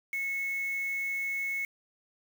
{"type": "tone with quantisation", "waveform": "sine", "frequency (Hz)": 2193, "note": "C#7", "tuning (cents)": -19, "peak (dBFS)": -30, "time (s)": [0.13, 1.65], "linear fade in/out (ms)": 2, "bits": 7, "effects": []}